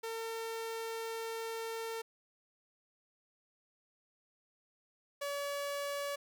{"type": "tone pair in turn", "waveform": "sawtooth", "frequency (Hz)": [452.9, 569.1], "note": ["A#4", "C#5"], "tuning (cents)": [-50, 45], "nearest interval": "major third", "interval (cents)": 395, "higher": "second", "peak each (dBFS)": [-34, -32], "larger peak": "second", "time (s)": [[0.03, 2.02], [5.21, 6.16]], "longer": "first", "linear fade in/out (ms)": 10, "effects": []}